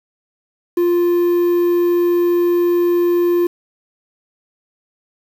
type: tone with quantisation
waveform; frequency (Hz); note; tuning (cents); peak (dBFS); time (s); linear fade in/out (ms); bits
triangle; 349.2; F4; 0; -10; 0.77-3.47; 5; 6
effects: none